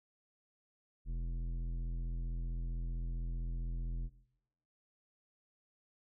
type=tone with tanh clipping; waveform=triangle; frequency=42.24 Hz; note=E1; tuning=43 cents sharp; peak=-37 dBFS; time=1.05-4.1 s; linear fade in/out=50 ms; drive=16 dB; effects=noise-tail reverb RT60 0.9 s tail -20 dB re dry